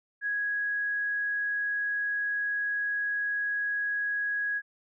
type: tone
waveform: sine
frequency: 1661.2 Hz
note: G#6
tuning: in tune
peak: -27 dBFS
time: 0.21-4.62 s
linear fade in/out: 50 ms
effects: none